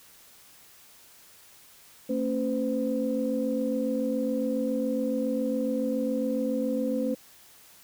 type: tone cluster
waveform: sine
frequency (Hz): 226.6 / 273.8 / 511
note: A#3 / C#4 / C5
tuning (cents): -49 / -21 / -41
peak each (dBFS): -29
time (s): 2.09-7.15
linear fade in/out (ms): 10
effects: tanh soft clip ceiling -15 dBFS + white hiss -54 dBFS RMS until 7.83 s